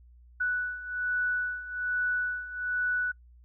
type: beating tone pair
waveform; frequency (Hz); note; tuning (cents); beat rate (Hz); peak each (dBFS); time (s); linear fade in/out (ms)
sine; 1480 / 1481.2; F#6 / F#6; 0 / +1; 1.2; -33 / -29; 0.4-3.12; 10
effects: noise-tail reverb RT60 0.1 s tail -24 dB re dry + added 60 Hz sine -52 dBFS peak until 3.44 s